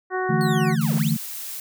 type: harmonic tone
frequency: 371.3 Hz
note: F#4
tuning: 6 cents sharp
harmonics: 1 / 2 / 3 / 4 / 5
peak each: -25 / -28 / -30 / -31 / -32 dBFS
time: 0.1-0.76 s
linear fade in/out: 50 ms
type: chord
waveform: sine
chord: D suspended second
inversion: none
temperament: equal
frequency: 146.83 / 164.81 / 220 Hz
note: D3 / E3 / A3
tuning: 0 / 0 / 0 cents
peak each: -23 dBFS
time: 0.29-1.17 s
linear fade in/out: 10 ms
type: linear two-way sweep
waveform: sawtooth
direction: down then up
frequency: 4435 to 180.9 to 4435 Hz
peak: -30 dBFS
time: 0.41-1.11 s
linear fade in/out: 0 ms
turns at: 0.96 s
type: noise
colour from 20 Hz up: blue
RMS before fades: -33 dBFS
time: 0.81-1.6 s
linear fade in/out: 2 ms
effects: none